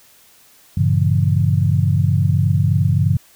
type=chord; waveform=sine; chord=G diminished seventh; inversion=none; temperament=just; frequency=98 / 117.6 / 141.12 / 169.34 Hz; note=G2 / Bb2 / Db3 / Fb3; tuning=0 / +16 / +31 / +47 cents; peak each=-16 / -21 / -17 / -21 dBFS; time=0.77-3.17 s; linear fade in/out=5 ms; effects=white hiss -50 dBFS RMS until 3.35 s